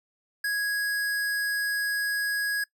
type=tone; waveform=square; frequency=1660 Hz; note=G#6; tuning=1 cent flat; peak=-26 dBFS; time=0.44-2.64 s; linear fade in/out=5 ms; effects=noise-tail reverb RT60 0.1 s tail -22 dB re dry